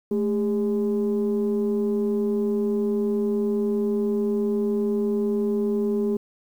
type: tone pair together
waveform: sine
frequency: 216.9 / 405.3 Hz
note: A3 / G#4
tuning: -25 / -42 cents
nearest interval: major seventh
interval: 1083 cents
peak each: -22 dBFS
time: 0.11-6.17 s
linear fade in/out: 5 ms
effects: tanh soft clip ceiling -16 dBFS + 9-bit